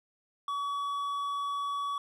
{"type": "tone with hard clipping", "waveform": "triangle", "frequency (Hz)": 1134, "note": "C#6", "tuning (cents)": 39, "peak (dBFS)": -32, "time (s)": [0.48, 1.98], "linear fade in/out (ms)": 2, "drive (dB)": 9, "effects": []}